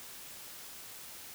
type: silence
effects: white hiss -48 dBFS RMS until 1.34 s